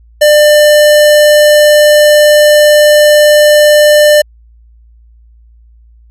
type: tone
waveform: square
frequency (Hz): 597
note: D5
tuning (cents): +28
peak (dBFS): -3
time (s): 0.21-4.22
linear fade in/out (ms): 10
effects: added 57 Hz sine -38 dBFS peak until 6.1 s + resampled to 32000 Hz